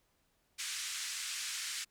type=band-pass noise; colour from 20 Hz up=white; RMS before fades=-40 dBFS; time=0.58-1.85 s; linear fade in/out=20 ms; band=1500 to 8500 Hz; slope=24 dB/octave; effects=pink hiss -75 dBFS RMS until 1.9 s